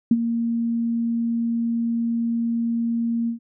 sine tone with ADSR envelope, 232.2 Hz, A#3, 7 cents flat, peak -10 dBFS, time 0.11-3.39 s, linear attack 4 ms, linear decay 42 ms, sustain -10 dB, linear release 110 ms, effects none

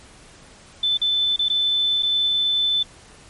sine tone with dropouts, 3520 Hz, A7, in tune, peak -17 dBFS, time 0.83-2.83 s, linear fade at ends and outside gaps 5 ms, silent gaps 0.973-1.015 / 1.362-1.391 / 1.485-1.499 / 2.025-2.03 s, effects pink hiss -47 dBFS RMS until 3.29 s + MP3 48 kbps

